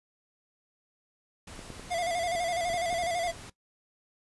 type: noise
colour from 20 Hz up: pink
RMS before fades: -46 dBFS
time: 1.47-3.5 s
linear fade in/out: 5 ms
type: clicks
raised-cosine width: 2 ms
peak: -29 dBFS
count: 8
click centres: 1.592 / 1.703 / 1.796 / 2.351 / 2.701 / 2.743 / 2.928 / 3.037 s
type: tone with vibrato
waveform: square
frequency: 690 Hz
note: F5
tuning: 21 cents flat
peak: -29 dBFS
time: 1.9-3.32 s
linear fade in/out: 20 ms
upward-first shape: square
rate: 12 Hz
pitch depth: 56 cents each way
effects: noise-tail reverb RT60 0.1 s tail -17 dB re dry + resampled to 24000 Hz